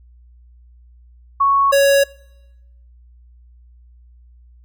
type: tone pair in turn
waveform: sine / square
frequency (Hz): 1108.7 / 556.9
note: C#6 / C#5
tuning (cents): 0 / +8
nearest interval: octave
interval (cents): 1192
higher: first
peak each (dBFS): -11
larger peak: neither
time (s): 1.4-1.72 / 1.72-2.04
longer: neither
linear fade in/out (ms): 10
effects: noise-tail reverb RT60 0.9 s tail -24 dB re dry + added 60 Hz sine -44 dBFS peak until 4.64 s